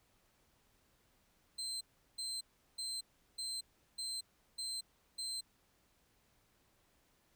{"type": "tone bursts", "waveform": "30% pulse", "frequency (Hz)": 4114, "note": "C8", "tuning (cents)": -30, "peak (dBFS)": -36, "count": 7, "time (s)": [1.58, 5.41], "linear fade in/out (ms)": 10, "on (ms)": 230, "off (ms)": 370, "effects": ["pink hiss -73 dBFS RMS until 7.35 s"]}